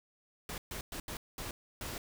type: noise bursts at uneven times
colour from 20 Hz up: pink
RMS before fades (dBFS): -41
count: 6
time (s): 0.49-0.58 / 0.71-0.81 / 0.92-1 / 1.08-1.17 / 1.38-1.51 / 1.81-1.98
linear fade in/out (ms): 2
effects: none